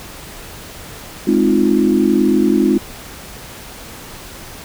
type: chord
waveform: sine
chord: F minor seventh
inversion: first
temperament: equal with one note detuned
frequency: 209.7 / 261.6 / 311.1 / 349.2 Hz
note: Ab3 / C4 / Eb4 / F4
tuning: +17 / 0 / 0 / 0 cents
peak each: -16 dBFS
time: 1.27-2.78 s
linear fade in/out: 5 ms
effects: pink hiss -34 dBFS RMS until 4.64 s